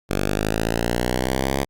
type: linear sweep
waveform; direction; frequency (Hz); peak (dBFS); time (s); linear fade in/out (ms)
5% pulse; up; 47.8 to 69.3; -9; 0.09-1.65; 20
effects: Opus 48 kbps